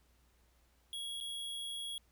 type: tone with dropouts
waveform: square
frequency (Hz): 3322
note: G#7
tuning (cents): 0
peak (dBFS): -40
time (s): 0.93-1.98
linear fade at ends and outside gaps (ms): 1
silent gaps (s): 1.203-1.209
effects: added 60 Hz sine -69 dBFS peak until 2.11 s + pink hiss -73 dBFS RMS until 2.11 s